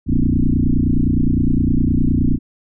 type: tone with frequency modulation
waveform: sine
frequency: 120.7 Hz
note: B2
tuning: 39 cents flat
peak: -12 dBFS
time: 0.06-2.39 s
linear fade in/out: 50 ms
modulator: 29.7 Hz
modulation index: 5.7
effects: none